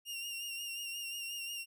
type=tone with vibrato; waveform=sawtooth; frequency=2794 Hz; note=F7; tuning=in tune; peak=-36 dBFS; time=0.05-1.66 s; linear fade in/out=50 ms; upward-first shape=sine; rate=5.6 Hz; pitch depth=37 cents each way; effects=none